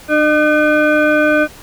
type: tone with frequency modulation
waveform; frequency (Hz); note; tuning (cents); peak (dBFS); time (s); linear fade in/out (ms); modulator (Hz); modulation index
sine; 607; D#5; -43; -9; 0.08-1.48; 50; 908; 1.3
effects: pink hiss -38 dBFS RMS until 1.62 s